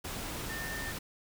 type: tone in noise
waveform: sine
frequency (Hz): 1800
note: A6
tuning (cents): +39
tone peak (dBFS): -39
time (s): 0.49-0.92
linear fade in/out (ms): 10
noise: pink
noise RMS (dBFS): -39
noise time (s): 0.04-0.99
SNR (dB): -3
effects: none